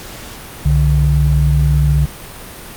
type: tone pair together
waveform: sine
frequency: 64.9 / 146.03 Hz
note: C2 / D3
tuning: -13 / -9 cents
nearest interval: octave + major second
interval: 1404 cents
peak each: -12 dBFS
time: 0.65-2.06 s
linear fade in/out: 10 ms
effects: pink hiss -32 dBFS RMS until 2.76 s + Opus 48 kbps